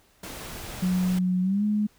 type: noise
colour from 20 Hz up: pink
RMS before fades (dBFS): -38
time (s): 0.23-1.19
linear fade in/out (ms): 5
type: tone with pitch glide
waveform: sine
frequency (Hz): 182.7 to 209.9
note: F#3 to G#3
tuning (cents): -22 to +19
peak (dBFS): -21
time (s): 0.82-1.87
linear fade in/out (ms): 10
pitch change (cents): +241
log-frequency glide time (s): 1.42-1.64
effects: pink hiss -61 dBFS RMS until 1.98 s